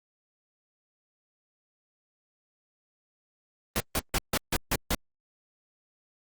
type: noise bursts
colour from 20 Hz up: pink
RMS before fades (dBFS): -26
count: 7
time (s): 3.76-4.947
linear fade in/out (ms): 0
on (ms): 41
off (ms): 150
effects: Opus 24 kbps